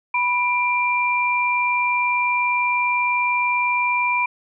sine tone pair together, 985.7 / 2371 Hz, B5 / D7, -4 / +16 cents, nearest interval octave + minor third, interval 1520 cents, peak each -20 dBFS, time 0.14-4.26 s, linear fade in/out 5 ms, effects none

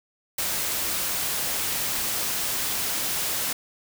white noise, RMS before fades -27 dBFS, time 0.38-3.53 s, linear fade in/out 5 ms, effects none

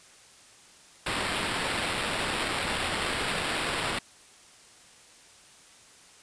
blue noise with sample-and-hold, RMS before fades -30 dBFS, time 1.06-3.99 s, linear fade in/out 5 ms, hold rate 6300 Hz, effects white hiss -54 dBFS RMS until 6.22 s + resampled to 22050 Hz

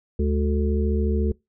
harmonic tone with a mistuned harmonic, 74 Hz, D2, 14 cents sharp, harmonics 1 / 3 / 5 / 6, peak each -21 / -26 / -28 / -29 dBFS, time 0.19-1.32 s, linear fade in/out 5 ms, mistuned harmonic 3, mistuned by -86 cents, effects noise-tail reverb RT60 0.2 s tail -23 dB re dry

